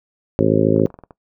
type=harmonic tone; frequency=53.8 Hz; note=A1; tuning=38 cents flat; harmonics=2 / 3 / 4 / 5 / 6 / 7 / 8 / 9 / 10; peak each=-23 / -21 / -21 / -19 / -23 / -18 / -21 / -24 / -21 dBFS; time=0.39-0.86 s; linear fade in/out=0 ms
type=clicks; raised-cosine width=1 ms; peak=-25 dBFS; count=8; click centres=0.763 / 0.795 / 0.869 / 0.903 / 0.942 / 0.989 / 1.037 / 1.108 s
effects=noise-tail reverb RT60 0.1 s tail -19 dB re dry